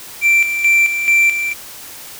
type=tone with tremolo; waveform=triangle; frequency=2349 Hz; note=D7; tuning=in tune; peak=-7 dBFS; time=0.21-1.54 s; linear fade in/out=50 ms; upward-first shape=square; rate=2.3 Hz; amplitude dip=60%; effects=white hiss -34 dBFS RMS until 2.19 s